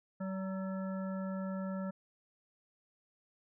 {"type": "harmonic tone with a mistuned harmonic", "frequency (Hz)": 190.7, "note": "G3", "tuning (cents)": -47, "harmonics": [1, 3, 5, 7, 9], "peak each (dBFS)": [-36, -43, -52, -49, -56], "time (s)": [0.2, 1.91], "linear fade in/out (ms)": 10, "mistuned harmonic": 5, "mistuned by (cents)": -46, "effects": []}